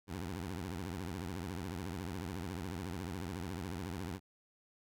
15% pulse tone with vibrato, 89.4 Hz, F2, 41 cents sharp, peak -33 dBFS, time 0.07-4.2 s, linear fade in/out 50 ms, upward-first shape triangle, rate 14 Hz, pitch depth 260 cents each way, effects none

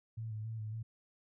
sine tone with vibrato, 110 Hz, A2, in tune, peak -38 dBFS, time 0.17-0.83 s, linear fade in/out 10 ms, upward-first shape square, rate 3.6 Hz, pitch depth 34 cents each way, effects none

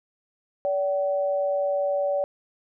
sine tone pair together, 573 / 763.4 Hz, D5 / G5, -43 / -46 cents, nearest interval perfect fourth, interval 497 cents, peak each -22 / -31 dBFS, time 0.65-2.24 s, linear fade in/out 0 ms, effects none

